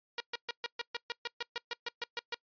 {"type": "tone bursts", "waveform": "5% pulse", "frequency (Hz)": 474.3, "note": "A#4", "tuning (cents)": 30, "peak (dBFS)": -22, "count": 15, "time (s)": [0.18, 2.345], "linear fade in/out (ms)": 2, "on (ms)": 23, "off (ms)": 130, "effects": ["noise-tail reverb RT60 0.1 s tail -24 dB re dry", "resampled to 11025 Hz"]}